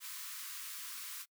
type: high-pass noise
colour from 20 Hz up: white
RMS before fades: -45 dBFS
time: 0-1.26 s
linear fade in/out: 50 ms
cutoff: 1000 Hz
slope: 96 dB/octave
effects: noise-tail reverb RT60 0.1 s tail -25 dB re dry